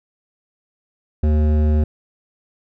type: tone with hard clipping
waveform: sine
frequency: 76 Hz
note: D#2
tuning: 40 cents flat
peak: -15 dBFS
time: 1.23-1.84 s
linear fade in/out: 5 ms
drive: 13 dB
effects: none